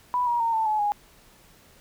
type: tone with pitch steps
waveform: sine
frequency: 987.8 / 953.1 / 919.5 / 887.2 / 856 / 825.9 Hz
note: B5 / A#5 / A#5 / A5 / A5 / G#5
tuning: 0 / +38 / -24 / +14 / -48 / -10 cents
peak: -21 dBFS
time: 0.14-0.92 s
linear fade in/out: 0 ms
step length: 130 ms
effects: pink hiss -55 dBFS RMS until 1.8 s